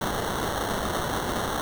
white noise with sample-and-hold, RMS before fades -28 dBFS, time 0.01-1.61 s, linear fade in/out 2 ms, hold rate 2450 Hz, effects none

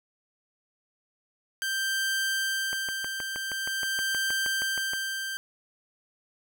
sawtooth tone with tremolo, 1570 Hz, G6, 2 cents sharp, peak -22 dBFS, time 1.62-5.37 s, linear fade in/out 0 ms, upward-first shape sine, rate 0.46 Hz, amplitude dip 50%
click train, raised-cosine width 0.5 ms, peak -22 dBFS, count 15, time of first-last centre 2.73-4.935 s, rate 6.35 Hz
effects none

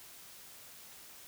silence, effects white hiss -53 dBFS RMS until 1.27 s

